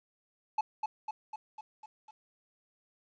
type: tone with echo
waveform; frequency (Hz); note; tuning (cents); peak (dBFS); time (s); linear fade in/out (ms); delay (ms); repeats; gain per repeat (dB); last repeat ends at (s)
triangle; 862; A5; -36; -24; 0.58-0.61; 5; 250; 6; -4; 2.11
effects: resampled to 16000 Hz + 11-bit